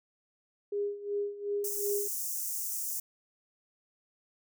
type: tone with tremolo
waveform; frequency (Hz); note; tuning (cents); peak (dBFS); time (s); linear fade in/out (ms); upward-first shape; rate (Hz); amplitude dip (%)
sine; 407.7; G#4; -32; -28; 0.72-2.08; 5; sine; 2.7; 80
type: high-pass noise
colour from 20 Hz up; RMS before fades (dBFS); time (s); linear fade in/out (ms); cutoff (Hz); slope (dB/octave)
white; -35; 1.64-3; 5; 5800; 48
effects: none